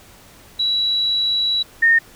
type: tone pair in turn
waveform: sine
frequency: 3915 / 1834.3 Hz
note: B7 / A#6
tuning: -16 / -28 cents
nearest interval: octave + minor second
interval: 1312 cents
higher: first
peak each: -16 / -10 dBFS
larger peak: second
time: 0.59-1.63 / 1.82-1.99 s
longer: first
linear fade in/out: 10 ms
effects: pink hiss -46 dBFS RMS until 2.15 s